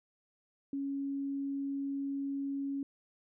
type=tone; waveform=sine; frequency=277.2 Hz; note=C#4; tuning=in tune; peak=-33 dBFS; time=0.73-2.83 s; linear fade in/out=2 ms; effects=none